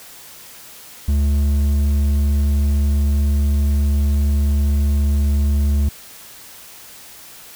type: tone with hard clipping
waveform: sine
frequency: 71.7 Hz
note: D2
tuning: 41 cents flat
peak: -15 dBFS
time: 1.08-5.89 s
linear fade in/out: 5 ms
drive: 6 dB
effects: white hiss -40 dBFS RMS until 7.55 s